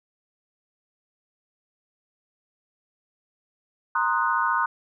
sine chord, C half-diminished seventh, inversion third, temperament equal, 932.3 / 1046.5 / 1244.5 / 1480 Hz, Bb5 / C6 / Eb6 / Gb6, 0 / 0 / 0 / 0 cents, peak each -26 dBFS, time 3.95-4.66 s, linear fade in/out 5 ms, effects none

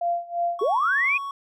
sine tone with tremolo, 691 Hz, F5, 19 cents flat, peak -20 dBFS, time 0.01-0.64 s, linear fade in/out 5 ms, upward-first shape sine, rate 2.9 Hz, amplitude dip 90%
triangle tone, 1113 Hz, C#6, 7 cents sharp, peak -27 dBFS, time 0.59-1.31 s, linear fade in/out 2 ms
sine linear sweep, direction up, 363.1 to 2544 Hz, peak -19 dBFS, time 0.61-1.18 s, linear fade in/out 10 ms
effects none

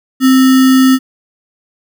sine tone with sample-and-hold, 261.4 Hz, C4, 1 cent flat, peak -4 dBFS, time 0.2-0.99 s, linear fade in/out 50 ms, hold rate 1575 Hz, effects none

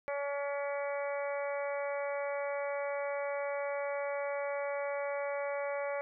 harmonic tone, 283.4 Hz, C#4, 38 cents sharp, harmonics 2 / 3 / 4 / 5 / 6 / 7 / 8, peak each -34 / -43 / -45 / -47 / -50 / -46 / -46 dBFS, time 0.08-6.01 s, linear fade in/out 0 ms, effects none

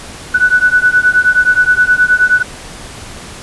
sine beating tone pair, 1480 / 1489.5 Hz, F#6 / F#6, 0 / +11 cents, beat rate 9.5 Hz, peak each -10 dBFS, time 0.34-2.43 s, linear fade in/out 10 ms, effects pink hiss -30 dBFS RMS until 3.42 s + resampled to 24000 Hz

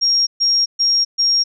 sine tone bursts, 5580 Hz, F8, 2 cents flat, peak -12 dBFS, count 4, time 0.01-1.44 s, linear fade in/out 20 ms, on 260 ms, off 130 ms, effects none

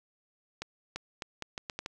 accelerating click train, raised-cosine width 0.2 ms, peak -19 dBFS, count 8, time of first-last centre 0.62-1.861 s, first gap 340 ms, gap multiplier 0.77, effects none

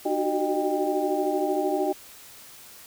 sine tone cluster, 304.3 / 367.6 / 380.6 / 613 / 794 Hz, D#4 / F#4 / F#4 / D#5 / G5, -38 / -11 / +49 / -26 / +22 cents, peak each -29 dBFS, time 0.05-1.93 s, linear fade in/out 10 ms, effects white hiss -47 dBFS RMS until 2.86 s

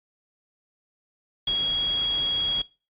sine tone in noise, 3309 Hz, G#7, 7 cents flat, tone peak -21 dBFS, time 1.47-2.62 s, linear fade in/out 5 ms, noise pink, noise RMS -39 dBFS, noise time 1.47-2.62 s, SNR +15 dB, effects noise-tail reverb RT60 0.3 s tail -21 dB re dry + resampled to 8000 Hz

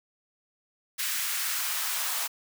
white noise with high-pass filter sweep, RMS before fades -30 dBFS, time 0.98-2.28 s, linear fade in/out 20 ms, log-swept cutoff 1800 to 830 Hz, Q 1.4, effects none

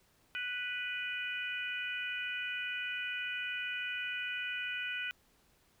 harmonic tone, 493.9 Hz, B4, in tune, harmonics 3 / 4 / 5 / 6, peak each -39 / -45 / -39 / -43 dBFS, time 0.35-5.11 s, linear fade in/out 0 ms, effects pink hiss -69 dBFS RMS until 5.8 s

